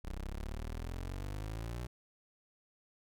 25% pulse exponential sweep, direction up, 30.87 to 61.74 Hz, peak -35 dBFS, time 0.04-1.87 s, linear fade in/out 10 ms, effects none

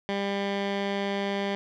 15% pulse tone with low-pass filter, 199.1 Hz, G3, 27 cents sharp, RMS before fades -29 dBFS, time 0.09-1.55 s, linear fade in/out 0 ms, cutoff 3200 Hz, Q 1.5, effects none

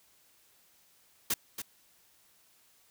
white noise with echo, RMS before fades -29 dBFS, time 1.3-1.34 s, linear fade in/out 5 ms, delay 280 ms, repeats 1, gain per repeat -9 dB, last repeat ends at 1.62 s, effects white hiss -65 dBFS RMS until 2.9 s

